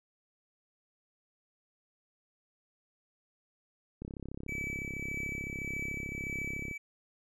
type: click train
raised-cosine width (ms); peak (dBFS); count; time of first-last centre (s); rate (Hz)
3; -28; 92; 4.02-6.712; 33.8
type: tone with tremolo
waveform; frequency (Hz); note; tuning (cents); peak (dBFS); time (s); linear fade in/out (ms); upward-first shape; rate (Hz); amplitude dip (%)
triangle; 2300; D7; -37; -33; 4.48-6.78; 10; triangle; 1.7; 45
effects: none